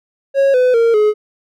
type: tone with pitch steps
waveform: triangle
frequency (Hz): 549 / 503.4 / 461.7 / 423.3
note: C#5 / B4 / A#4 / G#4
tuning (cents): -17 / +33 / -17 / +33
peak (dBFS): -7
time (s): 0.34-1.14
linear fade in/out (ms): 50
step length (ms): 200
effects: none